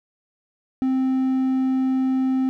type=tone; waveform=triangle; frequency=261.6 Hz; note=C4; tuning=in tune; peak=-16 dBFS; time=0.82-2.49 s; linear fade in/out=0 ms; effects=none